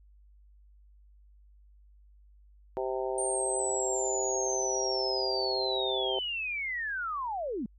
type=harmonic tone; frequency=130 Hz; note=C3; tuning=11 cents flat; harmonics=3 / 4 / 5 / 6 / 7; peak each=-33 / -35 / -37 / -39 / -40 dBFS; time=2.77-6.19 s; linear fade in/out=0 ms
type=linear sweep; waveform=sine; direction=down; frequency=8870 to 191.8 Hz; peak=-31 dBFS; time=3.18-7.66 s; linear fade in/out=2 ms
effects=added 50 Hz sine -55 dBFS peak until 7.78 s